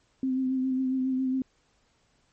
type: tone with vibrato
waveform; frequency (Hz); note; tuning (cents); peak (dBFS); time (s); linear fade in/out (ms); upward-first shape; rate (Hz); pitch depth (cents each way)
sine; 260.5; C4; -7; -24; 0.23-1.42; 2; sine; 7.3; 26
effects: pink hiss -68 dBFS RMS until 2.32 s + MP3 32 kbps